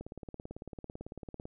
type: click train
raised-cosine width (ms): 2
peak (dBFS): -29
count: 27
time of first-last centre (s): 0.01-1.454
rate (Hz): 18
effects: none